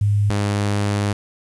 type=tone pair in turn; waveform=sine / sawtooth; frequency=102.7 / 102.14 Hz; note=G#2 / G#2; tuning=-19 / -28 cents; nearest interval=unison; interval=9 cents; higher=first; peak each=-14 dBFS; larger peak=neither; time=0.01-0.3 / 0.3-1.13 s; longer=second; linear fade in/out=5 ms; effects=resampled to 24000 Hz + 8-bit